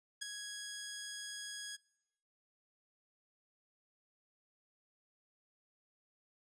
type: tone with ADSR envelope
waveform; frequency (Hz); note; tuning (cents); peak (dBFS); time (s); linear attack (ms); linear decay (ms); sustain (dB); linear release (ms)
10% pulse; 1661.2; G#6; 0; -27; 0.21-1.77; 15; 6; -7; 21
effects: noise-tail reverb RT60 0.9 s tail -25 dB re dry + resampled to 22050 Hz